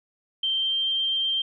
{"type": "tone with pitch glide", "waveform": "sine", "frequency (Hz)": [3136, 3156], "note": ["G7", "G7"], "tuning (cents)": [0, 11], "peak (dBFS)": -22, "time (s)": [0.43, 1.42], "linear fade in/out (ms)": 5, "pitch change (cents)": 11, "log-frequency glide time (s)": [0.53, 0.87], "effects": []}